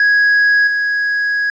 triangle tone with level steps, 1661.2 Hz, G#6, in tune, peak -7 / -12 dBFS, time 0-1.5 s, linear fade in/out 2 ms, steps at 0.67 s, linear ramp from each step 5 ms, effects resampled to 16000 Hz + 8-bit

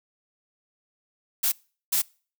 blue noise bursts at uneven times, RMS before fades -23 dBFS, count 2, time 1.43-1.52 / 1.92-2.02 s, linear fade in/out 10 ms, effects noise-tail reverb RT60 0.4 s tail -25 dB re dry

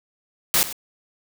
white noise with echo, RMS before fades -18 dBFS, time 0.54-0.63 s, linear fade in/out 0 ms, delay 97 ms, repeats 1, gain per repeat -14 dB, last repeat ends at 0.727 s, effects none

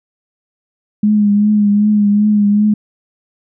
sine tone with vibrato, 207.7 Hz, G#3, in tune, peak -8 dBFS, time 1.03-2.74 s, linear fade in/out 5 ms, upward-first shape triangle, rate 2.6 Hz, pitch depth 42 cents each way, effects none

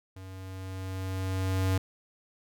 square tone with level ramp, 94.4 Hz, F#2, 35 cents sharp, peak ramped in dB -43 to -24 dBFS, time 0.16-1.78 s, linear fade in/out 5 ms, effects none

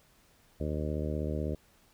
harmonic tone, 76 Hz, D#2, 40 cents flat, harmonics 1 / 2 / 3 / 4 / 5 / 6 / 7 / 8, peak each -34 / -37 / -39 / -40 / -41 / -42 / -42 / -43 dBFS, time 0.6-1.55 s, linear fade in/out 5 ms, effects pink hiss -64 dBFS RMS until 1.93 s

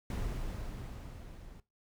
brown noise with level ramp, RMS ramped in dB -35 to -51 dBFS, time 0.1-1.6 s, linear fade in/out 2 ms, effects noise-tail reverb RT60 0.2 s tail -17 dB re dry

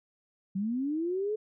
sine linear sweep, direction up, 184.6 to 436.5 Hz, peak -28 dBFS, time 0.55-1.36 s, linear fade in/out 10 ms, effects none

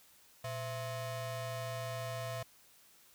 35% pulse ring-modulated tone, 392 Hz, G4, in tune, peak -33 dBFS, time 0.44-2.43 s, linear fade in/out 5 ms, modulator 273 Hz, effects white hiss -63 dBFS RMS until 3.14 s

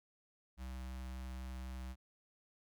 square tone with notch filter, 64 Hz, C2, 38 cents flat, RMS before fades -45 dBFS, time 0.57-1.96 s, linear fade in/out 50 ms, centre 420 Hz, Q 1.4, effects none

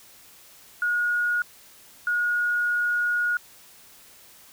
sine tone pair in turn, 1443 / 1443 Hz, F#6 / F#6, -44 / -44 cents, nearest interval unison, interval 0 cents, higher neither, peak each -21 dBFS, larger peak neither, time 0.82-1.42 / 2.07-3.37 s, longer second, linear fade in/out 2 ms, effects white hiss -51 dBFS RMS until 4.52 s

